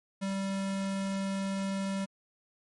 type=tone; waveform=square; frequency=194.7 Hz; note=G3; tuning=12 cents flat; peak=-31 dBFS; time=0.21-2.06 s; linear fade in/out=20 ms; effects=MP3 48 kbps